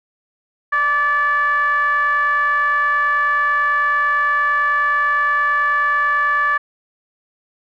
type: ring-modulated tone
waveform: triangle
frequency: 285.1 Hz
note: C#4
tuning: 49 cents sharp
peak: -9 dBFS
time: 0.72-6.58 s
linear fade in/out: 10 ms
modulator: 1450 Hz
effects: none